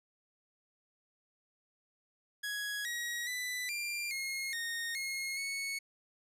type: tone with pitch steps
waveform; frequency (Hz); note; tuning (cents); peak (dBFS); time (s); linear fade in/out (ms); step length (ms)
sawtooth; 1668 / 1902 / 1991 / 2381 / 2154 / 1850 / 2157 / 2209; G#6 / A#6 / B6 / D7 / C7 / A#6 / C#7 / C#7; +7 / +34 / +14 / +23 / +50 / -14 / -48 / -7; -32; 2.43-5.79; 10; 420
effects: resampled to 32000 Hz